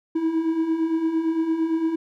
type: beating tone pair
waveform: triangle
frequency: 317.3 / 326.1 Hz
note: D#4 / E4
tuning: +34 / -19 cents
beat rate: 8.8 Hz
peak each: -26 / -19 dBFS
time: 0.15-1.96 s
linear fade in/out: 10 ms
effects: none